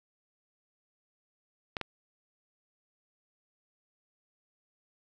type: clicks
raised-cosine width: 0.3 ms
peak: -17 dBFS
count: 2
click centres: 1.768 / 1.813 s
effects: none